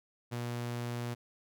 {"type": "tone", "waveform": "sawtooth", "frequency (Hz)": 120, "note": "B2", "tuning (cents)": -49, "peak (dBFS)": -31, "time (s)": [0.31, 1.15], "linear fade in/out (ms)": 20, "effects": []}